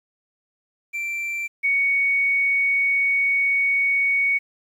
triangle / sine tone pair in turn, 2349 / 2231 Hz, D7 / C#7, 0 / +11 cents, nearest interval minor second, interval 89 cents, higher first, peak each -23 / -17 dBFS, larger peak second, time 0.93-1.48 / 1.63-4.39 s, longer second, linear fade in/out 20 ms, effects 9-bit

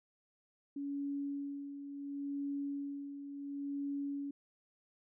sine tone with tremolo, 282 Hz, C#4, 30 cents sharp, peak -35 dBFS, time 0.76-4.31 s, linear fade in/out 5 ms, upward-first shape sine, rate 0.71 Hz, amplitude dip 60%, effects none

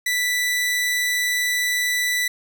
sawtooth tone, 1975.5 Hz, B6, in tune, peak -16 dBFS, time 0.06-2.28 s, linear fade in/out 5 ms, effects none

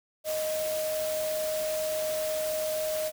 sine tone in noise, 622.3 Hz, D#5, in tune, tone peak -28 dBFS, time 0.24-3.12 s, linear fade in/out 50 ms, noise white, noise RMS -37 dBFS, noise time 0.24-3.12 s, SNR +6 dB, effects none

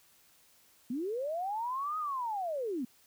sine linear two-way sweep, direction up then down, 226.4 to 1270 to 226.4 Hz, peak -32 dBFS, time 0.9-2.85 s, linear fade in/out 5 ms, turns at 1.98 s, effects white hiss -64 dBFS RMS until 3.06 s

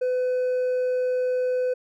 sine tone with hard clipping, 504 Hz, B4, 35 cents sharp, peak -22 dBFS, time 0.01-1.74 s, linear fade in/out 10 ms, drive 2 dB, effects none

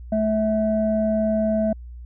sine tone pair together, 217 / 651 Hz, A3 / E5, -24 / -22 cents, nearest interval octave + perfect fifth, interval 1902 cents, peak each -20 dBFS, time 0.12-1.73 s, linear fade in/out 5 ms, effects tanh soft clip ceiling -13 dBFS + added 60 Hz sine -35 dBFS peak until 2.05 s

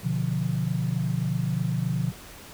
sine chord, B diminished, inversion none, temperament equal, 123.47 / 146.83 / 174.61 Hz, B2 / D3 / F3, 0 / 0 / 0 cents, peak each -28 dBFS, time 0.03-2.12 s, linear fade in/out 20 ms, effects pink hiss -45 dBFS RMS until 2.53 s

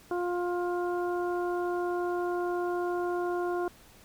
harmonic tone, 353.1 Hz, F4, 19 cents sharp, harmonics 1 / 2 / 3 / 4, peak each -29 / -35 / -39 / -41 dBFS, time 0.11-3.68 s, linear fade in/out 2 ms, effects pink hiss -56 dBFS RMS until 4.04 s

